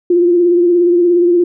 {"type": "tone with vibrato", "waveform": "sine", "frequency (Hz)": 349.2, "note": "F4", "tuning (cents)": 0, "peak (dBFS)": -7, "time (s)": [0.1, 1.44], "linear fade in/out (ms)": 5, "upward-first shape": "triangle", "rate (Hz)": 17, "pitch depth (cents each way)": 49, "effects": []}